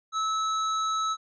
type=tone; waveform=square; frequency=1300 Hz; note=E6; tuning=24 cents flat; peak=-26 dBFS; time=0.12-1.17 s; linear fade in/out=50 ms; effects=resampled to 16000 Hz